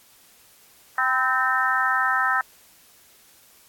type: harmonic tone with a mistuned harmonic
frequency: 259.7 Hz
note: C4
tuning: 13 cents flat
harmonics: 3 / 4 / 5 / 6 / 7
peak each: -28 / -28 / -23 / -25 / -25 dBFS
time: 0.98-2.41 s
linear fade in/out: 2 ms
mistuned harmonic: 4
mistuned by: -46 cents
effects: white hiss -54 dBFS RMS until 3.68 s + AAC 64 kbps